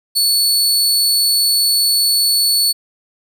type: tone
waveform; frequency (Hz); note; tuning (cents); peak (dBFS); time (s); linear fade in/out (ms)
sawtooth; 4435; C#8; 0; -9; 0.15-2.73; 20
effects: none